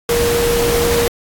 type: tone in noise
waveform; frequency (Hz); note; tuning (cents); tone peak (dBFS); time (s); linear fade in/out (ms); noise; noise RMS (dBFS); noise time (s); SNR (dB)
sine; 472.3; A#4; +23; -14; 0.09-1.08; 2; pink; -19; 0.09-1.08; +2
effects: AAC 64 kbps